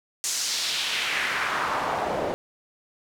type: noise with band-pass filter sweep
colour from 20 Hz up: pink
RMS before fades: -27 dBFS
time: 0.24-2.34 s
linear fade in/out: 0 ms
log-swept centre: 7200 to 490 Hz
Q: 1.8
effects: none